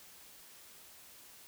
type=silence; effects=white hiss -56 dBFS RMS until 1.47 s